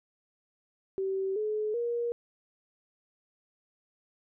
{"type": "tone with pitch steps", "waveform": "sine", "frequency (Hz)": [384.8, 427, 473.7], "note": ["G4", "G#4", "A#4"], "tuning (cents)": [-32, 48, 28], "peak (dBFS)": -28, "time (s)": [0.98, 2.12], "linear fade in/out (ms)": 0, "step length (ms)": 380, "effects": []}